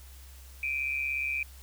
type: tone pair together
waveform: sine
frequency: 2352 / 2489 Hz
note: D7 / D#7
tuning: +2 / 0 cents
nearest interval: minor second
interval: 98 cents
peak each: -31 / -32 dBFS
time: 0.63-1.43 s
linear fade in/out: 2 ms
effects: added 66 Hz sine -47 dBFS peak until 1.62 s + white hiss -55 dBFS RMS until 1.62 s